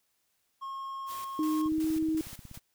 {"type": "tone", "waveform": "triangle", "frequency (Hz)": 1081, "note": "C#6", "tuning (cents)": -44, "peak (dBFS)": -34, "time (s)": [0.61, 1.69], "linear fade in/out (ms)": 20}
{"type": "noise with tremolo", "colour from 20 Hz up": "white", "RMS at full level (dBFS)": -46, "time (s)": [1.06, 2.6], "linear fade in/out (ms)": 50, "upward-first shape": "square", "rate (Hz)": 2.7, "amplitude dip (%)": 70}
{"type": "tone with pitch glide", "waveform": "sine", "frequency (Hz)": [310, 316.9], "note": ["D#4", "D#4"], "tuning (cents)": [-6, 32], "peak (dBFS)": -26, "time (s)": [1.39, 2.21], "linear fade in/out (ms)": 2, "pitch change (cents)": 38, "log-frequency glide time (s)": [1.59, 1.86]}
{"type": "click train", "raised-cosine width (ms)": 5, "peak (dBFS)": -34, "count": 16, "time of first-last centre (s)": [1.66, 2.575], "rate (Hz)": 16.4}
{"effects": ["white hiss -75 dBFS RMS until 2.74 s"]}